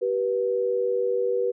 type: tone pair together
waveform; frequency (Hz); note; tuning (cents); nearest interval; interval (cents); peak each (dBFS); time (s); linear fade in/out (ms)
sine; 386.4 / 486.8; G4 / B4; -25 / -25; major third; 400; -26 / -23; 0.01-1.52; 20
effects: none